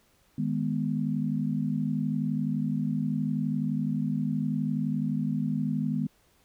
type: chord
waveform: sine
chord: G# minor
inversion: second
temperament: equal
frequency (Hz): 155.56 / 207.7 / 246.9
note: D#3 / G#3 / B3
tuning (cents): 0 / 0 / 0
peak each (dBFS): -30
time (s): 0.38-6.07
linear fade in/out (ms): 5
effects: pink hiss -65 dBFS RMS until 6.44 s